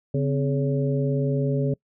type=harmonic tone with a mistuned harmonic; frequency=140.3 Hz; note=C#3; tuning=21 cents sharp; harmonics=1 / 2 / 3 / 4; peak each=-22 / -28 / -28 / -31 dBFS; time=0.14-1.74 s; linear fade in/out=5 ms; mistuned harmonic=2; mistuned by=-140 cents; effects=noise-tail reverb RT60 0.1 s tail -25 dB re dry